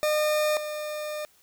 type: tone pair in turn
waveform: 40% pulse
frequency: 607 / 604.6 Hz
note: D#5 / D#5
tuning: -43 / -50 cents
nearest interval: unison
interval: 7 cents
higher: first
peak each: -21 / -30 dBFS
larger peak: first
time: 0.03-0.57 / 0.57-1.25 s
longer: second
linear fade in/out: 0 ms
effects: white hiss -61 dBFS RMS until 1.42 s